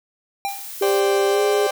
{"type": "tone with exponential decay", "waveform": "square", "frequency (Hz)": 796, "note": "G5", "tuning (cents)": 26, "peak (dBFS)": -20, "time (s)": [0.45, 0.71], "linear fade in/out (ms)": 0, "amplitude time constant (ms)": 56}
{"type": "noise", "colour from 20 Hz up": "blue", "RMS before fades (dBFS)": -34, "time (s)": [0.48, 1], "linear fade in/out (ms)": 2}
{"type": "tone with pitch glide", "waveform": "sine", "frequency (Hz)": [397.7, 412.4], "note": ["G4", "G#4"], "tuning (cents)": [25, -12], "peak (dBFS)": -17, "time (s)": [0.81, 1.67], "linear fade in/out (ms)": 5, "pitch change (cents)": 63, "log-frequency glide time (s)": [1.29, 1.41]}
{"type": "chord", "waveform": "35% pulse", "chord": "C suspended second", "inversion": "none", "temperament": "equal", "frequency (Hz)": [523.3, 587.3, 784], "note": ["C5", "D5", "G5"], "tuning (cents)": [0, 0, 0], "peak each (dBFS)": [-25, -22, -23], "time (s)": [0.82, 1.71], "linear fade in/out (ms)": 5}
{"effects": []}